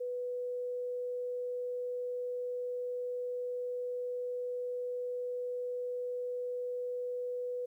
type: tone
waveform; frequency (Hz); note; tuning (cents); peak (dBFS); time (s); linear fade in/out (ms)
sine; 493.9; B4; 0; -34; 0-7.66; 10
effects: 12-bit